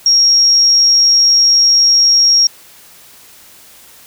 sine tone, 5588 Hz, F8, in tune, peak -6 dBFS, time 0.06-2.47 s, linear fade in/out 2 ms, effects white hiss -41 dBFS RMS until 4.06 s

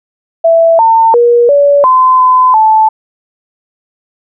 sine tone with pitch steps, 662 / 903 / 476.6 / 571 / 1026 / 1017 / 874 Hz, E5 / A5 / A#4 / D5 / C6 / C6 / A5, +7 / +45 / +38 / -49 / -34 / -50 / -12 cents, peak -3 dBFS, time 0.44-2.89 s, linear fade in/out 10 ms, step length 350 ms, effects none

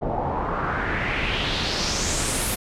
pink noise with low-pass filter sweep, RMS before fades -25 dBFS, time 0.01-2.56 s, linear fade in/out 20 ms, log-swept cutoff 630 to 12000 Hz, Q 3.1, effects none

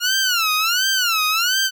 15% pulse tone with vibrato, 1400 Hz, F6, 4 cents sharp, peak -10 dBFS, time 0-1.71 s, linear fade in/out 50 ms, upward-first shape sine, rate 1.4 Hz, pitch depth 200 cents each way, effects none

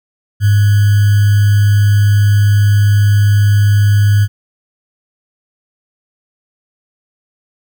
sine tone with sample-and-hold, 102.5 Hz, G#2, 22 cents flat, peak -6 dBFS, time 0.4-4.28 s, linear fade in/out 50 ms, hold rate 1575 Hz, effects none

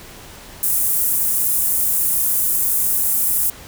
pink high-pass noise, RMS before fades -18 dBFS, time 0.63-3.5 s, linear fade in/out 2 ms, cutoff 9800 Hz, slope 24 dB/octave, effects pink hiss -39 dBFS RMS until 3.67 s

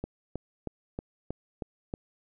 click train, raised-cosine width 2 ms, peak -20 dBFS, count 7, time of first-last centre 0.04-1.939 s, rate 3.16 Hz, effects none

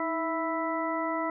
harmonic tone with a mistuned harmonic, 329.6 Hz, E4, in tune, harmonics 1 / 2 / 3 / 4 / 6, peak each -33 / -33 / -33 / -35 / -38 dBFS, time 0-1.3 s, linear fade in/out 2 ms, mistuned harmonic 1, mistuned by -60 cents, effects none

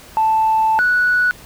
sine tone pair in turn, 880 / 1473.6 Hz, A5 / F#6, 0 / -7 cents, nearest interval major sixth, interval 893 cents, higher second, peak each -11 dBFS, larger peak neither, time 0.17-0.79 / 0.79-1.31 s, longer first, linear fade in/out 0 ms, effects tanh soft clip ceiling -8 dBFS + pink hiss -41 dBFS RMS until 1.45 s

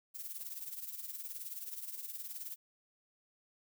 violet noise with tremolo, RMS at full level -41 dBFS, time 0.14-2.56 s, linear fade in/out 20 ms, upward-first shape triangle, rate 19 Hz, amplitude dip 75%, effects none

